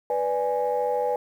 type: chord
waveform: sine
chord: G# diminished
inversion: first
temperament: equal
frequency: 493.9 / 587.3 / 830.6 Hz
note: B4 / D5 / G#5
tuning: 0 / 0 / 0 cents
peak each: -24 / -28 / -26 dBFS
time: 0.1-1.16 s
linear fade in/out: 2 ms
effects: tanh soft clip ceiling -15 dBFS + 9-bit